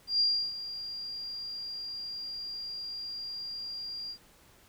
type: tone with ADSR envelope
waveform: sine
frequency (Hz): 4782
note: D8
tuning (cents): +30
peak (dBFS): -22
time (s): 0.07-4.18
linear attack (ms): 130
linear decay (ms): 320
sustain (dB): -14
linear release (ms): 77
effects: pink hiss -60 dBFS RMS until 4.68 s